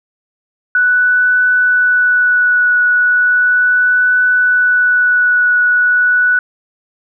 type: tone with vibrato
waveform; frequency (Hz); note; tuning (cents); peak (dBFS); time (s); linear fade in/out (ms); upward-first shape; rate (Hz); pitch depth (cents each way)
sine; 1480; F#6; 0; -8; 0.75-6.39; 2; triangle; 0.36; 14
effects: none